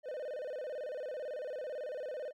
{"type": "tone with vibrato", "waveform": "triangle", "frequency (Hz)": 554.4, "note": "C#5", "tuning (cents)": 0, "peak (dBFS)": -36, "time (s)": [0.03, 2.33], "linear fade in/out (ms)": 50, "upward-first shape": "square", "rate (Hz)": 18, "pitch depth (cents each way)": 160, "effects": []}